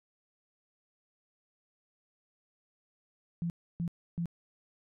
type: tone bursts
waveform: sine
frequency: 170 Hz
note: F3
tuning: 46 cents flat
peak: -30 dBFS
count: 3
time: 3.42-4.257 s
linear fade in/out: 0 ms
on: 79 ms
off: 300 ms
effects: none